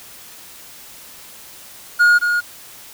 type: tone with echo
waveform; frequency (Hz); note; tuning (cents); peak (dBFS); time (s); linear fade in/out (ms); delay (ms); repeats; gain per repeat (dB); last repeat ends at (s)
triangle; 1434; F6; +45; -7; 1.99-2.19; 20; 220; 1; -6; 2.41
effects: white hiss -40 dBFS RMS until 2.93 s